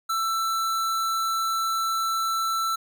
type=tone; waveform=square; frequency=1332 Hz; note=E6; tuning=18 cents sharp; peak=-24 dBFS; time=0.09-2.76 s; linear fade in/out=10 ms; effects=none